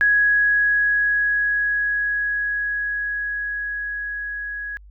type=tone with level ramp; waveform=sine; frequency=1667 Hz; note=G#6; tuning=6 cents sharp; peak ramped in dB=-13 to -27 dBFS; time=0.01-4.77 s; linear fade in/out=0 ms; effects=added 50 Hz sine -42 dBFS peak until 4.9 s